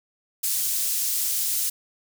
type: high-pass noise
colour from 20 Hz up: pink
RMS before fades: -25 dBFS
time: 0.43-1.7 s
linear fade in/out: 10 ms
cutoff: 7700 Hz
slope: 12 dB/octave
effects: none